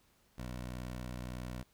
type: tone with vibrato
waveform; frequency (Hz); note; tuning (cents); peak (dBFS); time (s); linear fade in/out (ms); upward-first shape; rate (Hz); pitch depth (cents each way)
15% pulse; 61.74; B1; 0; -34; 0.38-1.63; 5; sine; 19; 28
effects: pink hiss -70 dBFS RMS until 1.73 s